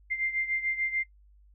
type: beating tone pair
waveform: sine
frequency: 2093 / 2099.8 Hz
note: C7 / C7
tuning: 0 / +6 cents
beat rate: 6.8 Hz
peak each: -29 / -34 dBFS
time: 0.1-1.04 s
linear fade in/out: 20 ms
effects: noise-tail reverb RT60 0.1 s tail -18 dB re dry + added 50 Hz sine -55 dBFS peak until 1.54 s